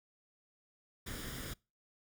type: noise with comb filter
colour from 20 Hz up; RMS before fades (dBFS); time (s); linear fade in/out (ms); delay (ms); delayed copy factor
pink; -43; 1.06-1.54; 10; 0.58; +0.6
effects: noise-tail reverb RT60 0.3 s tail -26 dB re dry